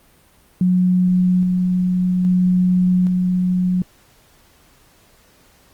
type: tone with tremolo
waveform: sine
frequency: 181.7 Hz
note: F#3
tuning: 31 cents flat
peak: -12 dBFS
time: 0.61-3.82 s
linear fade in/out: 2 ms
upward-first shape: square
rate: 0.61 Hz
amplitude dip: 25%
effects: pink hiss -53 dBFS RMS until 5.73 s + Opus 32 kbps